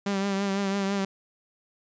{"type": "tone with vibrato", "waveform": "sawtooth", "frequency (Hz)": 197.2, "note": "G3", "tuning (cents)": 11, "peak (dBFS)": -21, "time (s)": [0.06, 1.05], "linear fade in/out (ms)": 5, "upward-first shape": "triangle", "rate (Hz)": 6, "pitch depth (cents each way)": 43, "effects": ["resampled to 16000 Hz"]}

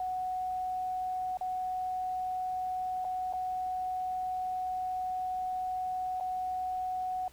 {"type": "tone with dropouts", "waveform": "sine", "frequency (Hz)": 740, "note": "F#5", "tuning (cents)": 0, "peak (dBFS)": -31, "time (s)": [0, 7.28], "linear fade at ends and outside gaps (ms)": 2, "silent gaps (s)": [[1.372, 1.41], [3.045, 3.049], [3.327, 3.335], [6.201, 6.208]], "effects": ["added 60 Hz sine -60 dBFS peak until 7.32 s", "pink hiss -59 dBFS RMS until 7.32 s"]}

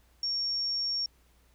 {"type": "tone", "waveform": "sine", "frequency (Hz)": 5520, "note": "F8", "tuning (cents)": -21, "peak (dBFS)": -28, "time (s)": [0.23, 1.06], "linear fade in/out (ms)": 2, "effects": ["added 60 Hz sine -62 dBFS peak until 1.54 s", "pink hiss -67 dBFS RMS until 1.54 s"]}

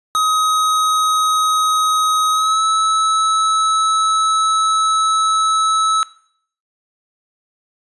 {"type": "tone with pitch glide", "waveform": "square", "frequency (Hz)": [1263, 1300.8], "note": ["D#6", "E6"], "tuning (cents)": [26, -23], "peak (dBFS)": -14, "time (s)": [0.15, 6.03], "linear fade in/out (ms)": 0, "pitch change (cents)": 51, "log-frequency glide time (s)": [2.32, 2.63], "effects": ["noise-tail reverb RT60 0.6 s tail -19 dB re dry", "resampled to 24000 Hz"]}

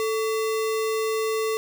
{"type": "tone with sample-and-hold", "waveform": "sine", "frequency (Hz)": 440, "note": "A4", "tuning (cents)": 0, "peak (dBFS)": -22, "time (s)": [0, 1.57], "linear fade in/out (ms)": 0, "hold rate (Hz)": 1575, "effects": []}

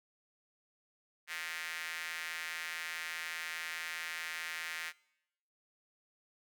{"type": "tone with high-pass filter", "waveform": "square", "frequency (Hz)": 82.41, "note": "E2", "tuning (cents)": 0, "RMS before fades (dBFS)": -41, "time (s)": [1.27, 4.93], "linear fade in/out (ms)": 50, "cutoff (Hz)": 1900, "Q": 2.8, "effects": ["noise-tail reverb RT60 0.9 s tail -24 dB re dry"]}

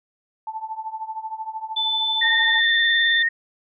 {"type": "tone with tremolo", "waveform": "sine", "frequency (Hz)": 880, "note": "A5", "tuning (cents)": 0, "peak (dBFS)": -24, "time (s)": [0.47, 2.61], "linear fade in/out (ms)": 2, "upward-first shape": "triangle", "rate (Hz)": 13, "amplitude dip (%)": 90}
{"type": "tone with pitch glide", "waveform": "sine", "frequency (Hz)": [3512, 3555], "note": ["A7", "A7"], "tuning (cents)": [-4, 17], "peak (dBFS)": -20, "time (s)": [1.76, 3.23], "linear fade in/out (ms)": 10, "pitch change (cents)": 21, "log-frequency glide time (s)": [1.89, 3.03]}
{"type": "tone with vibrato", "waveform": "sine", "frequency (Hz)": 1847, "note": "A#6", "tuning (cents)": -16, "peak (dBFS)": -17, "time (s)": [2.21, 3.29], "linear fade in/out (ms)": 10, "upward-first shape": "triangle", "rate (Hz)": 19, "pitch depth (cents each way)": 29}
{"effects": []}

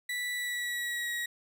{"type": "tone with pitch glide", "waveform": "35% pulse", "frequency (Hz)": [1965, 1904.7], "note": ["B6", "A#6"], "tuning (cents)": [-9, 37], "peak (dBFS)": -30, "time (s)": [0.09, 1.26], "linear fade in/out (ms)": 5, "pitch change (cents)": -54, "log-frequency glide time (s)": [0.33, 1.12], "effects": []}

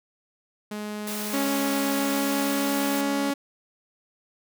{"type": "tone", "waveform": "sawtooth", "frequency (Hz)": 210, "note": "G#3", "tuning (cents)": 19, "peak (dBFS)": -27, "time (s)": [0.71, 3.31], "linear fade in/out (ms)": 5}
{"type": "high-pass noise", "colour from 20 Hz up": "white", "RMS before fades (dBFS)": -34, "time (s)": [1.07, 3.01], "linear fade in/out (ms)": 2, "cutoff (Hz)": 420, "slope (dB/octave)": 24}
{"type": "tone with pitch glide", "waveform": "sawtooth", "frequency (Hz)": [277.2, 280.1], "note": ["C#4", "C#4"], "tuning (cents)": [0, 18], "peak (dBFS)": -20, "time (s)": [1.33, 3.34], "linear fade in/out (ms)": 10, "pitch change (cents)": 18, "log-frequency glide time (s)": [1.85, 2.9]}
{"effects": []}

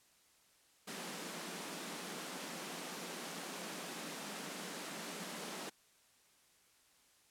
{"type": "high-pass noise", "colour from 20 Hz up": "pink", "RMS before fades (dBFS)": -45, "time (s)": [0.87, 5.7], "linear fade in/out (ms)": 10, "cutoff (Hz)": 160, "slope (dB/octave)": 96, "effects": ["white hiss -69 dBFS RMS until 7.3 s", "low-pass 11000 Hz 12 dB/octave"]}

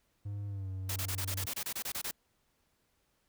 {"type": "tone with pitch glide", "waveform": "triangle", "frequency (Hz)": [101.5, 94.7], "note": ["G#2", "F#2"], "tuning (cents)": [-39, 41], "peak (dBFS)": -34, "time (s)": [0.25, 1.46], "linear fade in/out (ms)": 10, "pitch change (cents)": -120, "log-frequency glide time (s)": [0.47, 0.69]}
{"type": "noise bursts", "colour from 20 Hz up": "white", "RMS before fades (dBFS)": -37, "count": 13, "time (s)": [0.89, 2.112], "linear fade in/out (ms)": 5, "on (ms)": 70, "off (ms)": 26}
{"effects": ["pink hiss -75 dBFS RMS until 3.28 s"]}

